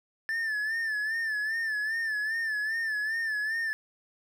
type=tone with vibrato; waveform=triangle; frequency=1760 Hz; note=A6; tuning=in tune; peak=-26 dBFS; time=0.29-3.73 s; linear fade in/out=0 ms; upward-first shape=sine; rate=2.5 Hz; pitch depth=74 cents each way; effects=none